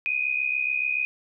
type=tone pair together; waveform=sine; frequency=2439 / 2506 Hz; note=D#7 / D#7; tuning=-35 / +12 cents; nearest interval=unison; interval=47 cents; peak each=-27 / -25 dBFS; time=0.06-1.05 s; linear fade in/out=0 ms; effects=none